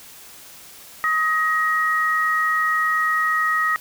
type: tone pair together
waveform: sine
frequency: 1261.4 / 1890 Hz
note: D#6 / A#6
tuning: +23 / +23 cents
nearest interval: perfect fifth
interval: 700 cents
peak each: -20 dBFS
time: 1.04-3.76 s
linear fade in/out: 0 ms
effects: white hiss -43 dBFS RMS until 3.8 s